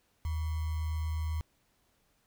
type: tone with sample-and-hold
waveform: sine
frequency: 79 Hz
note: D#2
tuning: 27 cents sharp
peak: -30 dBFS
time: 0.25-1.41 s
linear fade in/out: 0 ms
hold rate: 1050 Hz
effects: pink hiss -72 dBFS RMS until 2.26 s